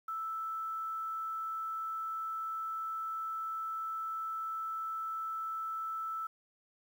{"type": "tone with quantisation", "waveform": "sine", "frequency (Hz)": 1318.5, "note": "E6", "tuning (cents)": 0, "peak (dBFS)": -35, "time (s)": [0.08, 6.27], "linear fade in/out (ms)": 5, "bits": 10, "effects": []}